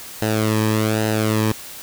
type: tone with flanger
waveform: sawtooth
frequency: 108.7 Hz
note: A2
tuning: 21 cents flat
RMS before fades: -19 dBFS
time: 0.22-1.52 s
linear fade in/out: 0 ms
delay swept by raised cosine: 0.88 to 1.43 ms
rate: 1.2 Hz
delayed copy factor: -0.7
effects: white hiss -36 dBFS RMS until 1.82 s